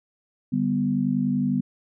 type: chord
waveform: sine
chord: G major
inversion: second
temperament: equal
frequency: 146.83 / 196 / 246.9 Hz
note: D3 / G3 / B3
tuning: 0 / 0 / 0 cents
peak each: -28 / -25 / -23 dBFS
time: 0.52-1.61 s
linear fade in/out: 10 ms
effects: none